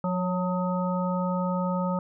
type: harmonic tone with a mistuned harmonic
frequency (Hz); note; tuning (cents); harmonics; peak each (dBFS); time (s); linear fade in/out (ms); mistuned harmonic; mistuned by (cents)
180; F#3; -47; 1 / 3 / 5 / 7; -26 / -31 / -33 / -34; 0.04-1.99; 2; 3; +36
effects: none